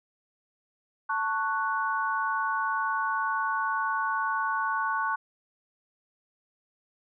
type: chord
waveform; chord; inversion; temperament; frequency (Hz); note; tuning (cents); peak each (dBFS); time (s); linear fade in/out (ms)
sine; F# minor; first; just; 888 / 1110 / 1480; A5 / C#6 / F#6; +16 / +2 / 0; -31 / -29 / -30; 1.09-5.16; 10
effects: none